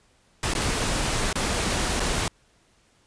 pink noise with dropouts, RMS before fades -25 dBFS, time 0.43-2.28 s, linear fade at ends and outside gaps 2 ms, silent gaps 0.537-0.55 / 1.329-1.355 / 1.998-2.002 s, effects pink hiss -62 dBFS RMS until 3.06 s + resampled to 22050 Hz

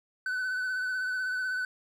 triangle tone with vibrato, 1507 Hz, F#6, 31 cents sharp, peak -27 dBFS, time 0.26-1.65 s, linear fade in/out 2 ms, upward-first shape sine, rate 16 Hz, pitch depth 27 cents each way, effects none

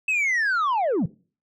sine linear sweep, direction down, 2637 to 127.6 Hz, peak -17 dBFS, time 0.08-1.06 s, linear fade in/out 5 ms, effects noise-tail reverb RT60 0.4 s tail -24 dB re dry + tanh soft clip ceiling -19 dBFS

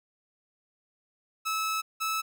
sawtooth tone pair in turn, 1300 / 1305 Hz, E6 / E6, -24 / -18 cents, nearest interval unison, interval 6 cents, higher second, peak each -24 dBFS, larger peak neither, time 1.45-1.82 / 2-2.22 s, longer first, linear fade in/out 20 ms, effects none

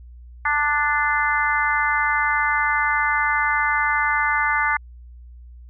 harmonic tone with a mistuned harmonic, 295 Hz, D4, 8 cents sharp, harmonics 3 / 4 / 5 / 6 / 7, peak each -24 / -24 / -24 / -24 / -24 dBFS, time 0.45-4.77 s, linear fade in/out 5 ms, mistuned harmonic 6, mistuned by -18 cents, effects added 60 Hz sine -39 dBFS peak until 5.69 s

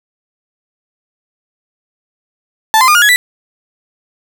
35% pulse tone with pitch steps, 879 / 1033.3 / 1214.7 / 1427.9 / 1678.6 / 1973.3 Hz, A5 / C6 / D#6 / F6 / G#6 / B6, -2 / -22 / -42 / +38 / +18 / -2 cents, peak -4 dBFS, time 2.74-3.16 s, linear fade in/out 0 ms, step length 70 ms, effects none

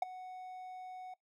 triangle tone with ADSR envelope, 740 Hz, F#5, in tune, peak -24 dBFS, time 0.02-1.14 s, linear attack 4 ms, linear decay 13 ms, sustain -18 dB, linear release 5 ms, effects noise-tail reverb RT60 0.1 s tail -19 dB re dry

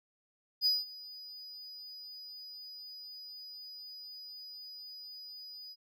triangle tone with ADSR envelope, 4948 Hz, D#8, 10 cents flat, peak -23 dBFS, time 0.61-5.76 s, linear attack 50 ms, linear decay 190 ms, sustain -21 dB, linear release 45 ms, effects none

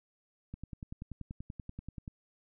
click train, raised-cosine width 5 ms, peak -29 dBFS, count 17, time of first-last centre 0.54-2.078 s, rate 10.4 Hz, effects none

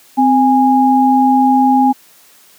sine tone pair together, 259.5 / 823.9 Hz, C4 / G#5, -14 / -14 cents, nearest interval octave + minor sixth, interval 2000 cents, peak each -10 dBFS, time 0.17-1.93 s, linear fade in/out 20 ms, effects white hiss -46 dBFS RMS until 2.58 s + high-pass 150 Hz 12 dB/octave

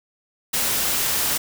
white noise, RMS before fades -22 dBFS, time 0.53-1.38 s, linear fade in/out 10 ms, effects none

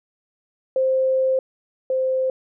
sine tone pair in turn, 524 / 521 Hz, C5 / C5, +2 / -7 cents, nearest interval unison, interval 9 cents, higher first, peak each -16 / -18 dBFS, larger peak first, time 0.76-1.39 / 1.9-2.3 s, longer first, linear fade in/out 2 ms, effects none

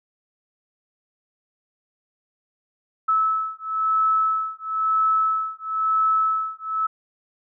sine beating tone pair, 1302 / 1303 Hz, E6 / E6, -22 / -20 cents, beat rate 1 Hz, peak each -22 dBFS, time 3.08-6.87 s, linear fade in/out 10 ms, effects none

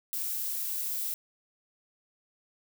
violet noise, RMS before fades -33 dBFS, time 0.13-1.14 s, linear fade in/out 0 ms, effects none

